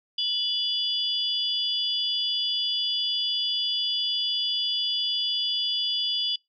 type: tone cluster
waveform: sine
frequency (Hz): 2964 / 3430 / 4811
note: F#7 / A7 / D8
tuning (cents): +2 / -45 / +41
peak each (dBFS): -28 / -27 / -31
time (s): 0.18-6.36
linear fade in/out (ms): 5
effects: noise-tail reverb RT60 0.2 s tail -26 dB re dry